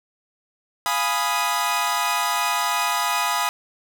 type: chord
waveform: sawtooth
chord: F half-diminished seventh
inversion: none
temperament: equal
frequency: 698.5 / 830.6 / 987.8 / 1244.5 Hz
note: F5 / Ab5 / Cb6 / Eb6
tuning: 0 / 0 / 0 / 0 cents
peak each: -26 / -23 / -21 / -21 dBFS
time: 0.86-3.49 s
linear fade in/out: 0 ms
effects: none